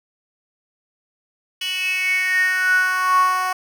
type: tone with high-pass filter sweep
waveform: 10% pulse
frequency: 370 Hz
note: F#4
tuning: in tune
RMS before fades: -19 dBFS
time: 1.61-3.53 s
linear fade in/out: 5 ms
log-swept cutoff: 3100 to 880 Hz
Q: 9.7
effects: none